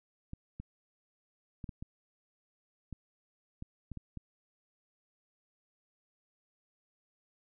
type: clicks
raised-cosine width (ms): 5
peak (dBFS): -29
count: 10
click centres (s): 0.334 / 0.6 / 1.642 / 1.692 / 1.825 / 2.927 / 3.624 / 3.917 / 3.973 / 4.173
effects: none